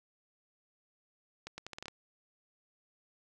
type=accelerating click train; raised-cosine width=0.2 ms; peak=-25 dBFS; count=8; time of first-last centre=1.47-1.882 s; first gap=110 ms; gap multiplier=0.78; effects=none